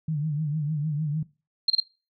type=tone with vibrato; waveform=sine; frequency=151.2 Hz; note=D#3; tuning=49 cents flat; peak=-24 dBFS; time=0.08-1.23 s; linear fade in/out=5 ms; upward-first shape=triangle; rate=6.6 Hz; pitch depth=110 cents each way
type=tone bursts; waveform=sine; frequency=4186 Hz; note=C8; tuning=in tune; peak=-16 dBFS; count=3; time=1.68-1.801 s; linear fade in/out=5 ms; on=21 ms; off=29 ms
effects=noise-tail reverb RT60 0.3 s tail -19 dB re dry